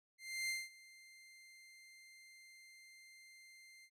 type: tone with ADSR envelope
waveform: sawtooth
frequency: 2093 Hz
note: C7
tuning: in tune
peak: -33 dBFS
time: 0.18-3.9 s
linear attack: 310 ms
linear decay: 200 ms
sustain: -22 dB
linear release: 61 ms
effects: low-pass 12000 Hz 12 dB/octave

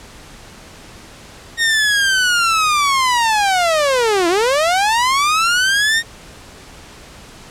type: linear two-way sweep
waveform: sawtooth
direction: down then up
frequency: 1864.7 to 329.6 to 1864.7 Hz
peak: -9 dBFS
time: 1.57-6.03 s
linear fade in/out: 50 ms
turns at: 4.28 s
effects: pink hiss -39 dBFS RMS until 7.5 s + low-pass 9000 Hz 12 dB/octave

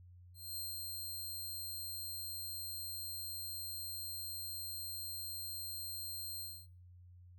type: tone with ADSR envelope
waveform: 10% pulse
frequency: 4181 Hz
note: C8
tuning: 2 cents flat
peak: -33 dBFS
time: 0.34-6.67 s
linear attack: 230 ms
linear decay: 180 ms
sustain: -2 dB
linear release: 260 ms
effects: noise-tail reverb RT60 0.4 s tail -21 dB re dry + added 89 Hz sine -55 dBFS peak until 7.38 s

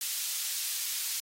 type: high-pass noise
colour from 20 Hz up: pink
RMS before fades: -34 dBFS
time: 0.01-1.2 s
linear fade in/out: 2 ms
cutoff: 4200 Hz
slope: 12 dB/octave
effects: AAC 48 kbps

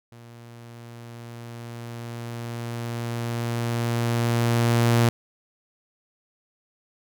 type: tone with level ramp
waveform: sawtooth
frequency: 117.7 Hz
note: A#2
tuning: 17 cents sharp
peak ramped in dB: -40 to -12 dBFS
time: 0.12-5.09 s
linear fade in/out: 0 ms
effects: none

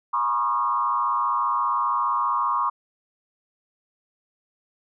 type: tone with frequency modulation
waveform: sine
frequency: 1084 Hz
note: C#6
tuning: 39 cents flat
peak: -20 dBFS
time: 0.13-2.7 s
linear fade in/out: 10 ms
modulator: 115 Hz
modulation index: 1.2
effects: none

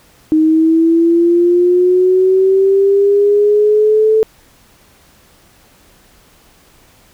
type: linear sweep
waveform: sine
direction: up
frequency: 311.1 to 440 Hz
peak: -7 dBFS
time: 0.32-4.23 s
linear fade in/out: 0 ms
effects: pink hiss -48 dBFS RMS until 7.13 s

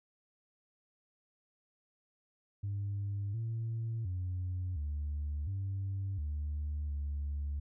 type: tone with pitch steps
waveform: sine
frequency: 100.6 / 113.6 / 91.1 / 73.7 / 97.3 / 74.3 / 72 Hz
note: G2 / A#2 / F#2 / D2 / G2 / D2 / D2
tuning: +45 / -44 / -26 / +7 / -12 / +21 / -34 cents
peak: -32 dBFS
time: 2.63-7.6 s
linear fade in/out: 10 ms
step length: 710 ms
effects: tanh soft clip ceiling -31 dBFS

